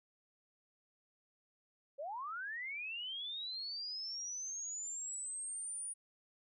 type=linear sweep; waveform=sine; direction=up; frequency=524 to 9640 Hz; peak=-40 dBFS; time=1.98-5.94 s; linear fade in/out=20 ms; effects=none